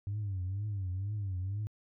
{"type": "tone with vibrato", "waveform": "sine", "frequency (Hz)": 98, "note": "G2", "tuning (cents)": 0, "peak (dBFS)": -31, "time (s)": [0.07, 1.67], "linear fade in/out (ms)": 0, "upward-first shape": "triangle", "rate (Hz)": 2.1, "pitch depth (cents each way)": 160, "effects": ["tanh soft clip ceiling -30 dBFS"]}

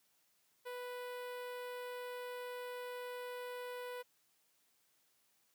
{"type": "tone with notch filter", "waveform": "sawtooth", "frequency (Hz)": 493.9, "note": "B4", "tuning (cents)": 0, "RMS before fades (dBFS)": -45, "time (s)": [0.65, 4.03], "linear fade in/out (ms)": 20, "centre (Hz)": 6400, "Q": 0.81, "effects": ["white hiss -75 dBFS RMS until 5.54 s", "high-pass 100 Hz 12 dB/octave"]}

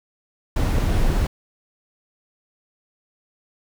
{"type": "noise", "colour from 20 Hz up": "brown", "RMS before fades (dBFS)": -19, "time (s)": [0.56, 1.27], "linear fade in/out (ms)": 5, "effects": []}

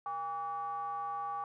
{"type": "ring-modulated tone", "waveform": "triangle", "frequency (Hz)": 170, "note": "F3", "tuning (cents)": -46, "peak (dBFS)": -30, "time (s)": [0.06, 1.44], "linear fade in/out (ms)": 2, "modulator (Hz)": 977, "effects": []}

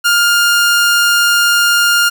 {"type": "tone", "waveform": "sawtooth", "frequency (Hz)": 1408, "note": "F6", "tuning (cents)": 14, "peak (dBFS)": -5, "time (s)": [0.04, 2.1], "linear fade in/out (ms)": 20, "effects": []}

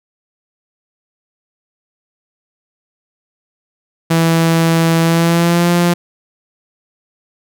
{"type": "tone with pitch glide", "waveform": "sawtooth", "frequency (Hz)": [164.81, 173.7], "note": ["E3", "F3"], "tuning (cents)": [0, -9], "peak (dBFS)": -6, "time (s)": [4.1, 5.94], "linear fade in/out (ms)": 10, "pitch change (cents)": 91, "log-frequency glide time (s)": [5.01, 5.71], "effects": []}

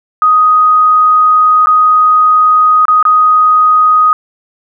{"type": "tone with dropouts", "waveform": "sine", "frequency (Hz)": 1249, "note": "D#6", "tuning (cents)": 6, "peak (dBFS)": -4, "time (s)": [0.22, 4.13], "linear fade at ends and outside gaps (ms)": 1, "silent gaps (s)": [[1.659, 1.67], [2.854, 2.882], [3.027, 3.052]], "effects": []}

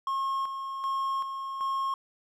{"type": "tone with tremolo", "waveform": "triangle", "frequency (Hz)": 1080, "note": "C#6", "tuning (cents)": -45, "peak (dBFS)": -25, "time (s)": [0.07, 1.94], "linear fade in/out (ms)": 2, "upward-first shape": "square", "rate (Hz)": 1.3, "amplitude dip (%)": 50, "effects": []}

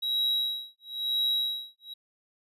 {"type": "tone with tremolo", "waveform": "triangle", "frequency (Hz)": 3858, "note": "B7", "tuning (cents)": -41, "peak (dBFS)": -22, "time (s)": [0.02, 1.94], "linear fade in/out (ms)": 10, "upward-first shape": "sine", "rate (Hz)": 1, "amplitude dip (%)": 100, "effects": ["resampled to 32000 Hz"]}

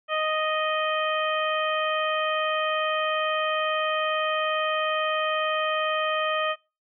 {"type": "harmonic tone", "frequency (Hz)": 622.3, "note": "D#5", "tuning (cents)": 0, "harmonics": [1, 2, 3, 4, 5], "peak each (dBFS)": [-27, -27, -32, -33, -33], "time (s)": [0.08, 6.56], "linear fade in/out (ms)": 50, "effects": ["noise-tail reverb RT60 0.3 s tail -26 dB re dry"]}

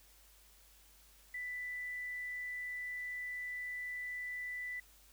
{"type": "tone", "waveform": "sine", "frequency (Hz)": 1984, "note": "B6", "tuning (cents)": 7, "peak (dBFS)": -39, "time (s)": [1.34, 4.8], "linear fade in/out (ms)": 5, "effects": ["added 50 Hz sine -65 dBFS peak until 5.12 s", "white hiss -64 dBFS RMS until 5.12 s"]}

